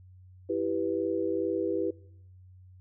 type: chord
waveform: sine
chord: E minor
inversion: none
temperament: equal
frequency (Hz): 329.6 / 392 / 493.9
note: E4 / G4 / B4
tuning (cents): 0 / 0 / 0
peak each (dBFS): -31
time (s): 0.49-1.91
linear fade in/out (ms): 10
effects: noise-tail reverb RT60 0.8 s tail -24 dB re dry + added 92 Hz sine -50 dBFS peak until 2.8 s